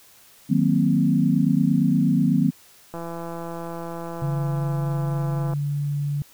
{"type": "chord", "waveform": "sine", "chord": "C half-diminished seventh", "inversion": "first", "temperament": "equal", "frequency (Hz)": [155.56, 185, 233.1, 261.6], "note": ["Eb3", "Gb3", "Bb3", "C4"], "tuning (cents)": [0, 0, 0, 0], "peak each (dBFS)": -22, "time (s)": [0.49, 2.51], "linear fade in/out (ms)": 20}
{"type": "click train", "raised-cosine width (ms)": 1, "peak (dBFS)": -20, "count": 437, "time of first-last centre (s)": [2.94, 5.535], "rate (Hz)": 168}
{"type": "tone", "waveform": "sine", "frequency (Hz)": 144, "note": "D3", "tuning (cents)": -34, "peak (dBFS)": -22, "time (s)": [4.22, 6.22], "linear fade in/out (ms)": 0}
{"effects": ["white hiss -52 dBFS RMS until 6.33 s"]}